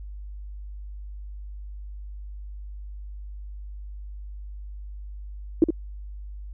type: tone with echo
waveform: sine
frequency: 325.6 Hz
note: E4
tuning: 21 cents flat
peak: -11 dBFS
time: 5.62-5.64 s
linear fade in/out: 2 ms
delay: 65 ms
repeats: 1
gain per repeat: -7 dB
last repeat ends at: 5.705 s
effects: added 50 Hz sine -35 dBFS peak until 6.53 s